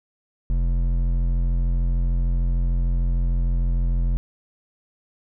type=tone with hard clipping; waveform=sine; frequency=43.29 Hz; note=F1; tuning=14 cents flat; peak=-20 dBFS; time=0.5-4.17 s; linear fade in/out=0 ms; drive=9 dB; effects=none